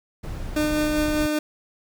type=noise; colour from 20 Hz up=brown; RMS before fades=-31 dBFS; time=0.23-1.27 s; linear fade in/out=10 ms
type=tone with tremolo; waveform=30% pulse; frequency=302.8 Hz; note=D#4; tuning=47 cents flat; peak=-17 dBFS; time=0.56-1.39 s; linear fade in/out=5 ms; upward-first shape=sine; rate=5 Hz; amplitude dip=25%
effects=none